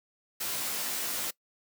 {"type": "noise with comb filter", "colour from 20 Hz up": "white", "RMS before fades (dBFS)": -33, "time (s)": [0.4, 1.31], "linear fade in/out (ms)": 10, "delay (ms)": 15, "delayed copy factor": 1, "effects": ["noise-tail reverb RT60 0.1 s tail -22 dB re dry", "high-pass 150 Hz 12 dB/octave"]}